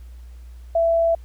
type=tone; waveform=sine; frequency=666 Hz; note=E5; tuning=18 cents sharp; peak=-15 dBFS; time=0.75-1.15 s; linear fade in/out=5 ms; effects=added 60 Hz sine -37 dBFS peak until 1.24 s + pink hiss -59 dBFS RMS until 1.24 s